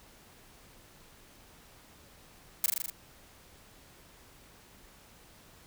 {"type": "noise with echo", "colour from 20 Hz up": "blue", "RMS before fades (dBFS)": -25, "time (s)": [2.64, 2.66], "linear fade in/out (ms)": 2, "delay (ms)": 40, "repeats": 6, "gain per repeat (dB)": -2, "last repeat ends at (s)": 2.9, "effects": ["pink hiss -57 dBFS RMS until 5.66 s"]}